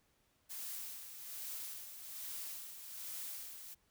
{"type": "noise with tremolo", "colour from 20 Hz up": "blue", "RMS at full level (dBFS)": -44, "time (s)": [0.49, 3.75], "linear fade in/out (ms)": 20, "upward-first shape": "sine", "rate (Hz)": 1.2, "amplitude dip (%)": 55, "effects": ["pink hiss -75 dBFS RMS until 3.9 s"]}